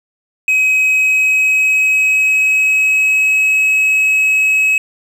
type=tone with pitch glide; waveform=triangle; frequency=2538 to 2563 Hz; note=D#7 to E7; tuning=+34 to -49 cents; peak=-8 dBFS; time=0.48-4.78 s; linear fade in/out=2 ms; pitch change=+17 cents; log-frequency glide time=0.67-3.59 s; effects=7-bit